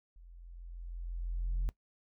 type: tone with level ramp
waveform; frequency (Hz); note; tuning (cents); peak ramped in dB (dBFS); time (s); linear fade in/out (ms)
sine; 43; F1; -26; -52 to -26; 0.16-1.69; 0
effects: noise-tail reverb RT60 0.1 s tail -22 dB re dry + tanh soft clip ceiling -28 dBFS